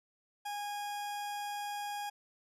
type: tone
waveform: 40% pulse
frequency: 822 Hz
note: G#5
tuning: 18 cents flat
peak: -36 dBFS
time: 0.45-2.1 s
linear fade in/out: 10 ms
effects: resampled to 32000 Hz